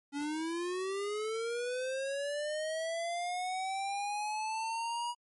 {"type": "linear sweep", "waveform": "square", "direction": "up", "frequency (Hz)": [280.1, 965], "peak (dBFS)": -34, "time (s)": [0.12, 5.15], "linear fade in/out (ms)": 50, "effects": ["MP3 48 kbps"]}